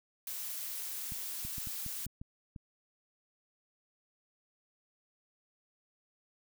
blue noise, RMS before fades -40 dBFS, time 0.27-2.06 s, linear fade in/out 2 ms
clicks, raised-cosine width 5 ms, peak -32 dBFS, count 8, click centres 1.121 / 1.45 / 1.582 / 1.672 / 1.863 / 2.065 / 2.215 / 2.562 s
effects none

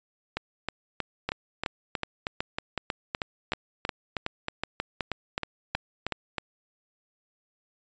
two click trains, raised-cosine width 0.3 ms, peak -13 / -12 dBFS, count 20 / 14, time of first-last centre 0.37-6.383 / 1.29-6.123 s, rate 3.16 / 2.69 Hz, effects resampled to 16000 Hz

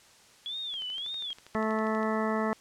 sine tone with vibrato, 3322 Hz, G#7, in tune, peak -33 dBFS, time 0.46-1.33 s, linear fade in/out 0 ms, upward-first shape sine, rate 1.8 Hz, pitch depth 190 cents each way
click train, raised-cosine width 0.2 ms, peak -31 dBFS, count 17, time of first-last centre 0.74-2.03 s, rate 12.4 Hz
harmonic tone, 218.5 Hz, A3, 12 cents flat, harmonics 1 / 2 / 3 / 4 / 5 / 6 / 8 / 9, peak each -30 / -33 / -34 / -37 / -36 / -37 / -40 / -42 dBFS, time 1.55-2.53 s, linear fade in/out 0 ms
effects white hiss -57 dBFS RMS until 2.6 s + low-pass 8000 Hz 12 dB/octave

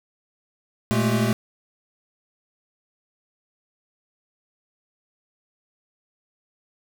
square tone cluster, 117.2 / 211.2 / 223.8 / 389.1 Hz, A#2 / G#3 / A3 / G4, +10 / +29 / +30 / -13 cents, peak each -24 / -25 / -25 / -30 dBFS, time 0.91-1.33 s, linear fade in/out 0 ms, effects none

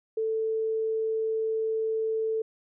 sine tone, 442.5 Hz, A4, 10 cents sharp, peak -25 dBFS, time 0.17-2.42 s, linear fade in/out 5 ms, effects none

